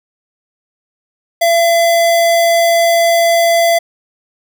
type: tone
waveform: square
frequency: 676 Hz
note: E5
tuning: 43 cents sharp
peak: -9 dBFS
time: 1.41-3.79 s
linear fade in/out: 10 ms
effects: none